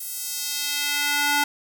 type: tone with high-pass filter sweep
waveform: square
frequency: 290.1 Hz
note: D4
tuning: 21 cents flat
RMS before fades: -25 dBFS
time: 0-1.44 s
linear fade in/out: 5 ms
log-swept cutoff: 11000 to 940 Hz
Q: 0.93
effects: none